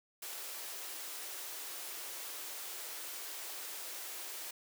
white high-pass noise, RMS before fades -44 dBFS, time 0.22-4.51 s, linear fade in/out 5 ms, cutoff 310 Hz, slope 48 dB/octave, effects none

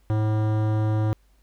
sine tone with hard clipping, 107.9 Hz, A2, 33 cents flat, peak -22 dBFS, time 0.1-1.13 s, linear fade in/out 0 ms, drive 17 dB, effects added 50 Hz sine -57 dBFS peak until 1.42 s + pink hiss -67 dBFS RMS until 1.42 s

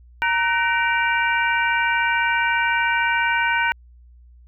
harmonic tone with a mistuned harmonic, 467 Hz, A#4, 3 cents sharp, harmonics 2 / 3 / 4 / 5 / 6, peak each -22 / -21 / -28 / -24 / -30 dBFS, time 0.22-3.72 s, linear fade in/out 0 ms, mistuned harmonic 3, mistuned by +130 cents, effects added 60 Hz sine -45 dBFS peak until 4.47 s

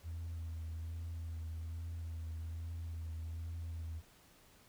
sine tone with vibrato, 82.3 Hz, E2, 2 cents flat, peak -38 dBFS, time 0.03-4.02 s, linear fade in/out 50 ms, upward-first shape triangle, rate 1.2 Hz, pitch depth 35 cents each way, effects tanh soft clip ceiling -38 dBFS + pink hiss -64 dBFS RMS until 4.68 s

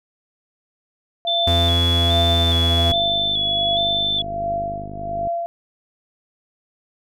sine tone with tremolo, 683 Hz, F5, 39 cents flat, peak -19 dBFS, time 1.25-5.46 s, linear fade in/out 0 ms, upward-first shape triangle, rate 1.3 Hz, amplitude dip 90%
sine tone with vibrato, 3464 Hz, A7, 28 cents flat, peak -18 dBFS, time 1.27-4.22 s, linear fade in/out 5 ms, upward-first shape square, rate 1.2 Hz, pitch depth 37 cents each way
45% pulse tone with pitch glide, 85.6 to 83.74 Hz, F2 to E2, -34 to +28 cents, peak -17 dBFS, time 1.47-2.92 s, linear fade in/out 5 ms, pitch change -38 cents, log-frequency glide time 1.92-2.46 s
click train, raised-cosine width 3 ms, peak -21 dBFS, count 121, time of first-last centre 2.9-5.272 s, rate 50.6 Hz
effects none

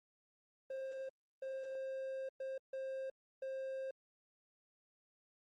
triangle tone bursts at uneven times, 531 Hz, C5, 25 cents sharp, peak -38 dBFS, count 5, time 0.7-1.09 / 1.42-2.29 / 2.4-2.58 / 2.73-3.1 / 3.42-3.91 s, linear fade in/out 5 ms, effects Opus 24 kbps

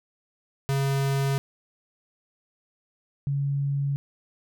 square / sine tone pair in turn, 137.4 / 140.37 Hz, C#3 / C#3, -15 / +22 cents, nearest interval unison, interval 37 cents, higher second, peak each -23 dBFS, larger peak neither, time 0.69-1.38 / 3.27-3.96 s, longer neither, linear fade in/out 0 ms, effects none

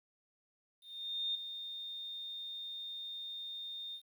sine tone with ADSR envelope, 3648 Hz, A#7, 38 cents flat, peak -32 dBFS, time 0.81-4.02 s, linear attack 540 ms, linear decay 4 ms, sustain -9 dB, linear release 78 ms, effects 11-bit

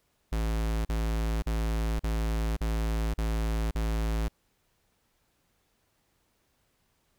square tone bursts, 55 Hz, A1, in tune, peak -27 dBFS, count 7, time 0.32-4.282 s, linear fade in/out 5 ms, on 530 ms, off 42 ms, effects pink hiss -72 dBFS RMS until 7.18 s

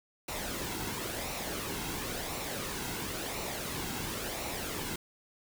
pink noise with flanger, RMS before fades -37 dBFS, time 0.28-4.96 s, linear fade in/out 5 ms, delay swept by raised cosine 0.61 to 1.71 ms, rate 0.96 Hz, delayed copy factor -0.5, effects none

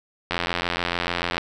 click train, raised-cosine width 0.3 ms, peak -7 dBFS, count 94, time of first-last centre 0.31-1.38 s, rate 86.9 Hz, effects none

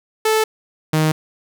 sawtooth tone pair in turn, 437.2 / 156.05 Hz, A4 / D#3, -11 / +5 cents, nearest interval octave + tritone, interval 1784 cents, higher first, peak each -10 dBFS, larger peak neither, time 0.25-0.44 / 0.93-1.12 s, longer neither, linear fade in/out 5 ms, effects none

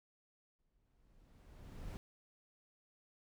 brown noise with exponential growth, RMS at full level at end -43 dBFS, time 0.59-1.97 s, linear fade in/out 0 ms, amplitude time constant 300 ms, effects none

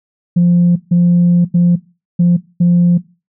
sine tone bursts at uneven times, 174.61 Hz, F3, in tune, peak -5 dBFS, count 5, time 0.36-0.76 / 0.91-1.45 / 1.54-1.76 / 2.19-2.37 / 2.6-2.98 s, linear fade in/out 10 ms, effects noise-tail reverb RT60 0.3 s tail -19 dB re dry + tanh soft clip ceiling -4 dBFS

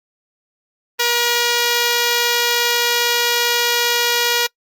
5% pulse tone, 477.6 Hz, A#4, 42 cents sharp, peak -3 dBFS, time 0.99-4.47 s, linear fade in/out 10 ms, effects noise-tail reverb RT60 0.1 s tail -25 dB re dry + Opus 32 kbps

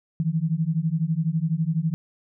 sine beating tone pair, 155.56 / 167.56 Hz, D#3 / E3, 0 / +29 cents, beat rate 12 Hz, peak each -24 dBFS, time 0.2-1.94 s, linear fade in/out 0 ms, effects none

